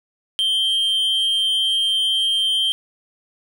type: tone with amplitude modulation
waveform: triangle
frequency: 3151 Hz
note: G7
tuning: 8 cents sharp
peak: -13 dBFS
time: 0.39-2.72 s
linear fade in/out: 0 ms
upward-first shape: sine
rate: 206 Hz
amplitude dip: 45%
effects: none